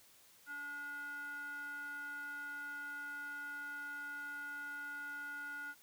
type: tone with band-pass filter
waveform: square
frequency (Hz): 288.2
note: D4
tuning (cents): -33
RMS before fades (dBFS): -45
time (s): 0.46-5.75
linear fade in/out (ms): 50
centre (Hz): 1500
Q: 9.5
effects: white hiss -64 dBFS RMS until 5.82 s